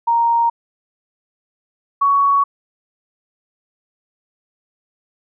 sine tone pair in turn, 932.3 / 1119.6 Hz, A#5 / C#6, 0 / +17 cents, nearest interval minor third, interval 317 cents, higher second, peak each -12 / -11 dBFS, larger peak second, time 0.07-0.5 / 2.01-2.44 s, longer neither, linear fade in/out 10 ms, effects none

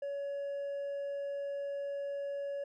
sine tone with hard clipping, 563 Hz, C#5, 27 cents sharp, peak -36 dBFS, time 0.02-2.64 s, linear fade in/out 5 ms, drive 2 dB, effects none

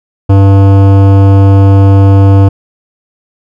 sine tone with hard clipping, 98 Hz, G2, in tune, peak -3 dBFS, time 0.29-2.49 s, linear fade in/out 10 ms, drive 16 dB, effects none

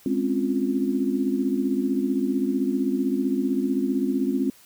sine chord, Db major seventh, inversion second, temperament equal, 207.7 / 261.6 / 277.2 / 349.2 Hz, Ab3 / C4 / Db4 / F4, 0 / 0 / 0 / 0 cents, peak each -28 / -24 / -27 / -29 dBFS, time 0.06-4.5 s, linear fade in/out 2 ms, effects white hiss -53 dBFS RMS until 4.65 s

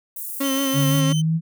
white high-pass noise, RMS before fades -31 dBFS, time 0.16-1.01 s, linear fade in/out 5 ms, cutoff 9300 Hz, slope 24 dB/octave
35% pulse tone with vibrato, 271.9 Hz, C#4, 33 cents flat, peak -19 dBFS, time 0.4-1.13 s, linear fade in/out 10 ms, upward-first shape sine, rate 5.8 Hz, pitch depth 31 cents each way
25% pulse tone, 3071 Hz, G7, 36 cents flat, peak -24 dBFS, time 0.43-1.22 s, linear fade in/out 20 ms
sine linear sweep, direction up, 140.8 to 165 Hz, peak -17 dBFS, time 0.73-1.41 s, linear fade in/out 50 ms
effects none

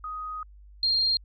sine tone pair in turn, 1251 / 4208 Hz, D#6 / C8, +9 / +9 cents, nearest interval octave + major sixth, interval 2100 cents, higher second, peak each -32 / -21 dBFS, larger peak second, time 0.04-0.43 / 0.83-1.17 s, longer first, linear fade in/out 2 ms, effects added 50 Hz sine -47 dBFS peak until 1.24 s

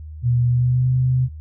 sine tone with pitch glide, 121.5 to 127.98 Hz, B2 to C3, -28 to -38 cents, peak -15 dBFS, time 0.22-1.29 s, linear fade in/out 50 ms, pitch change +90 cents, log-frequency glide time 0.46-0.9 s, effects noise-tail reverb RT60 0.1 s tail -17 dB re dry + added 77 Hz sine -32 dBFS peak until 1.4 s

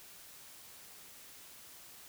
silence, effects white hiss -54 dBFS RMS until 2.08 s

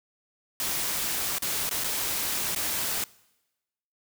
white noise with dropouts, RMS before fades -29 dBFS, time 0.6-3.04 s, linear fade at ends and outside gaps 1 ms, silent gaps 1.384-1.422 / 1.693-1.711 / 1.838-1.843 / 2.549-2.561 s, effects noise-tail reverb RT60 1.0 s tail -23 dB re dry

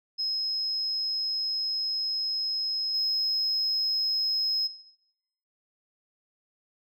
sine tone with level steps, 5130 Hz, E8, 48 cents flat, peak -26 / -23 dBFS, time 0.18-4.68 s, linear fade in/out 20 ms, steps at 2.94 s, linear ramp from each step 5 ms, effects noise-tail reverb RT60 0.8 s tail -17 dB re dry + tanh soft clip ceiling -20 dBFS

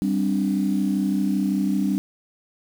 sine chord, G suspended fourth, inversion none, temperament just, 196 / 261.3 / 294 Hz, G3 / C4 / D4, 0 / -2 / +2 cents, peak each -21 / -26 / -24 dBFS, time 0.02-1.98 s, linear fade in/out 0 ms, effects tanh soft clip ceiling -11 dBFS + 7-bit

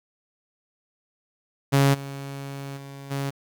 sawtooth tone with level steps, 138.59 Hz, C#3, in tune, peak -12 / -29 / -34 / -22 dBFS, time 1.72-3.31 s, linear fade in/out 20 ms, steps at 1.93 / 2.76 / 3.1 s, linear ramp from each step 20 ms, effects 9-bit

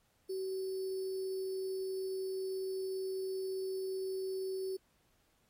sine tone with sample-and-hold, 380 Hz, F#4, 46 cents sharp, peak -35 dBFS, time 0.29-4.77 s, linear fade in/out 10 ms, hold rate 4900 Hz, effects pink hiss -74 dBFS RMS until 5.49 s + AAC 48 kbps

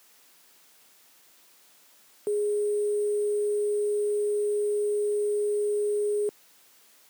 sine tone with sample-and-hold, 415.3 Hz, G#4, in tune, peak -23 dBFS, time 2.27-6.29 s, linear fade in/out 0 ms, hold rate 8820 Hz, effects white hiss -58 dBFS RMS until 7.09 s + high-pass 200 Hz 12 dB/octave

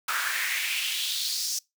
pink noise with high-pass filter sweep, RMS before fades -29 dBFS, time 0.08-1.59 s, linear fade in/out 5 ms, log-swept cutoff 1300 to 5800 Hz, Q 3.6, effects noise-tail reverb RT60 0.2 s tail -24 dB re dry

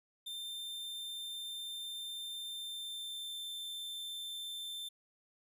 45% pulse tone with pitch glide, 3586 to 3557 Hz, A7 to A7, +32 to +18 cents, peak -40 dBFS, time 0.26-4.89 s, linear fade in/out 10 ms, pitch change -14 cents, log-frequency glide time 2.49-3.43 s, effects none

